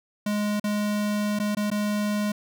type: tone with dropouts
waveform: square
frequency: 208.2 Hz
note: G#3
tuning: 5 cents sharp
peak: -24 dBFS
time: 0.26-2.32 s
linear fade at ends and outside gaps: 5 ms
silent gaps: 0.598-0.64 / 1.39-1.398 / 1.55-1.569 / 1.703-1.714 s
effects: none